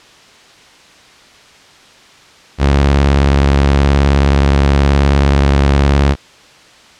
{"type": "tone with vibrato", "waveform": "sawtooth", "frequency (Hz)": 69.8, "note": "C#2", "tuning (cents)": 13, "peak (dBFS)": -4, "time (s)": [2.58, 6.16], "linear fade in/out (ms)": 50, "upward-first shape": "sine", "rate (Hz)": 19, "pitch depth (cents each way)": 100, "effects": ["white hiss -42 dBFS RMS until 6.99 s", "low-pass 5000 Hz 12 dB/octave"]}